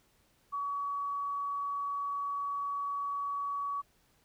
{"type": "tone", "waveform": "sine", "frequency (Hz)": 1132, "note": "C#6", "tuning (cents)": 36, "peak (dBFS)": -32, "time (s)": [0.52, 3.82], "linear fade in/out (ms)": 20, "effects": ["pink hiss -69 dBFS RMS until 4.24 s"]}